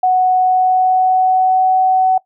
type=tone with pitch glide; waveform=sine; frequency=740 to 750.3 Hz; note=F#5 to F#5; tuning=0 to +24 cents; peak=-9 dBFS; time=0.03-2.18 s; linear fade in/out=5 ms; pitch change=+24 cents; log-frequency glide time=0.34-1.74 s; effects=noise-tail reverb RT60 0.1 s tail -20 dB re dry